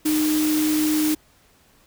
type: tone in noise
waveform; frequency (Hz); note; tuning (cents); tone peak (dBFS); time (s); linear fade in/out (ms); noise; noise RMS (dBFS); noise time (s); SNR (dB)
sine; 307.1; D#4; -23; -18; 0.05-1.15; 10; white; -28; 0.05-1.15; +7
effects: pink hiss -57 dBFS RMS until 1.86 s